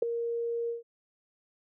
sine tone with ADSR envelope, 467.5 Hz, A#4, 5 cents sharp, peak -18 dBFS, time 0.02-0.83 s, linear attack 6 ms, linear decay 5 ms, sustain -11 dB, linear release 140 ms, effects none

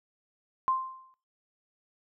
sine tone with exponential decay, 1046.5 Hz, C6, in tune, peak -21 dBFS, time 0.68-1.14 s, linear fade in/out 0 ms, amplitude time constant 100 ms, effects noise-tail reverb RT60 0.5 s tail -21 dB re dry

